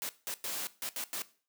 white noise bursts at uneven times, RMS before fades -37 dBFS, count 6, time 0.02-0.09 / 0.27-0.34 / 0.44-0.67 / 0.82-0.89 / 0.96-1.04 / 1.13-1.22 s, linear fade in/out 0 ms, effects noise-tail reverb RT60 0.4 s tail -17 dB re dry + high-pass 200 Hz 12 dB/octave

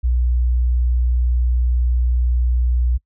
sine tone, 61 Hz, B1, 21 cents flat, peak -13 dBFS, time 0.03-2.98 s, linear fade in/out 20 ms, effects noise-tail reverb RT60 0.1 s tail -25 dB re dry + tanh soft clip ceiling -9 dBFS

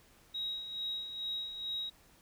sine tone with tremolo, 3810 Hz, A#7, 37 cents sharp, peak -33 dBFS, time 0.34-1.9 s, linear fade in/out 10 ms, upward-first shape sine, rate 2.3 Hz, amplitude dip 60%, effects tanh soft clip ceiling -29 dBFS + pink hiss -63 dBFS RMS until 2.21 s

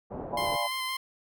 white low-pass noise, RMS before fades -38 dBFS, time 0.1-0.57 s, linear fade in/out 20 ms, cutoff 760 Hz, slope 24 dB/octave
sine chord, D diminished seventh, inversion none, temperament equal, 587.3 / 698.5 / 830.6 / 987.8 Hz, D5 / F5 / Ab5 / Cb6, 0 / 0 / 0 / 0 cents, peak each -34 dBFS, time 0.32-0.68 s, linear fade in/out 20 ms
15% pulse tone with vibrato, 1040 Hz, C6, 11 cents flat, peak -24 dBFS, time 0.37-0.97 s, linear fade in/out 5 ms, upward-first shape square, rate 5.8 Hz, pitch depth 13 cents each way
effects none

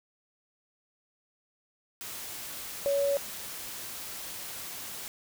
sine tone in noise, 562 Hz, C#5, 24 cents sharp, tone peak -24 dBFS, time 2.86-3.17 s, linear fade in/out 0 ms, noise white, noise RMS -40 dBFS, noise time 2.01-5.08 s, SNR +13 dB, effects none

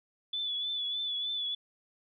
sine tone with vibrato, 3459 Hz, A7, 30 cents flat, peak -31 dBFS, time 0.33-1.55 s, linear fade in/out 5 ms, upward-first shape triangle, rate 3.3 Hz, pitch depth 48 cents each way, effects none

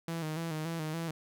sawtooth tone with vibrato, 160.7 Hz, E3, 44 cents flat, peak -30 dBFS, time 0.08-1.11 s, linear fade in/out 2 ms, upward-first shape square, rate 3.5 Hz, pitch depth 57 cents each way, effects none

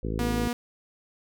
harmonic tone, 54.2 Hz, A1, 25 cents flat, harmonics 1 / 2 / 3 / 4 / 5 / 6 / 7 / 8 / 9, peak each -31 / -34 / -36 / -37 / -38 / -39 / -39 / -40 / -41 dBFS, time 0.03-0.48 s, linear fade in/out 5 ms
sawtooth tone, 240.5 Hz, B3, 46 cents flat, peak -23 dBFS, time 0.19-0.53 s, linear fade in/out 2 ms
effects none

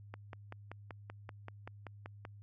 click train, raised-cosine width 0.5 ms, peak -30 dBFS, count 12, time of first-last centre 0.14-2.251 s, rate 5.21 Hz, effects added 102 Hz sine -51 dBFS peak until 2.42 s

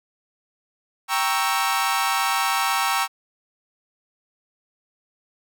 sawtooth chord, G diminished seventh, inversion none, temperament equal, 784 / 932.3 / 1108.7 / 1318.5 Hz, G5 / Bb5 / Db6 / Fb6, 0 / 0 / 0 / 0 cents, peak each -22 dBFS, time 1.08-3.08 s, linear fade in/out 50 ms, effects none

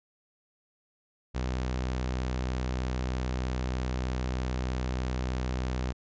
sawtooth tone, 63.2 Hz, B1, 41 cents sharp, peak -25 dBFS, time 1.34-5.93 s, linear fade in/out 20 ms, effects resampled to 16000 Hz

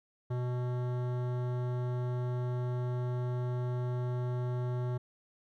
sine tone with hard clipping, 123.9 Hz, B2, 6 cents sharp, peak -33 dBFS, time 0.3-4.98 s, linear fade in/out 10 ms, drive 16 dB, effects none

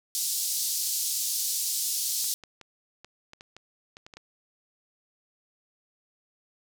pink band-pass noise, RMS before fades -29 dBFS, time 0.15-2.34 s, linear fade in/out 0 ms, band 4700 to 16000 Hz, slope 24 dB/octave
clicks, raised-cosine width 0.2 ms, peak -28 dBFS, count 11, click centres 2.243 / 2.437 / 2.613 / 3.046 / 3.334 / 3.409 / 3.566 / 3.969 / 4.065 / 4.138 / 4.17 s
effects none

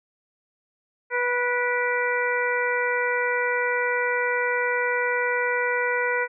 harmonic tone with a mistuned harmonic, 490 Hz, B4, 14 cents flat, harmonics 1 / 2 / 3 / 4 / 5, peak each -26 / -29 / -27 / -27 / -32 dBFS, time 1.1-6.28 s, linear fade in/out 50 ms, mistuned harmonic 5, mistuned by -79 cents, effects none

